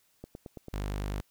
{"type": "click train", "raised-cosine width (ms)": 2, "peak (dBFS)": -28, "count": 5, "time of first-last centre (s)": [0.24, 0.683], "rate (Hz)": 9.02}
{"type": "tone", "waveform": "sawtooth", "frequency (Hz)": 49.93, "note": "G1", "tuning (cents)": 33, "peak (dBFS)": -28, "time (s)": [0.73, 1.21], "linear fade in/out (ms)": 10}
{"effects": ["white hiss -69 dBFS RMS until 1.3 s"]}